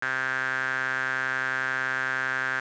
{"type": "tone with band-pass filter", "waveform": "sawtooth", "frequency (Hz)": 131, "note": "C3", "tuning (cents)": 2, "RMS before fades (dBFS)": -28, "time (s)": [0.02, 2.6], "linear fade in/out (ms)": 5, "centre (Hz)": 1600, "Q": 7.8, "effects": ["resampled to 16000 Hz", "8-bit"]}